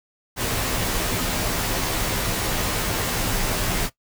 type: noise with comb filter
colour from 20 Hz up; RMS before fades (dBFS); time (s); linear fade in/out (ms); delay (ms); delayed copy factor
pink; -24; 0.36-3.9; 50; 14; -0.6
effects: noise-tail reverb RT60 0.1 s tail -17 dB re dry